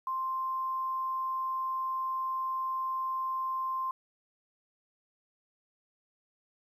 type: tone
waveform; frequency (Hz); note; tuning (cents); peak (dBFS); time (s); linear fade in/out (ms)
sine; 1050; C6; +6; -30; 0.07-3.91; 2
effects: 10-bit